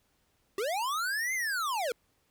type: linear two-way sweep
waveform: square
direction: up then down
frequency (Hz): 370 to 2122 to 442.3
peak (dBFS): -30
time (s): 0.58-1.92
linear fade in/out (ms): 2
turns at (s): 1.34
effects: pink hiss -72 dBFS RMS until 2.3 s